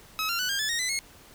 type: tone with pitch steps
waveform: 15% pulse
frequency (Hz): 1281 / 1380.9 / 1488.6 / 1604.7 / 1729.8 / 1864.7 / 2010 / 2167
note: E6 / F6 / F#6 / G6 / A6 / A#6 / B6 / C#7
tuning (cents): -50 / -20 / +10 / +40 / -30 / 0 / +30 / -40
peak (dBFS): -20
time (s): 0.19-0.99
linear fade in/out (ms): 0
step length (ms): 100
effects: pink hiss -52 dBFS RMS until 1.34 s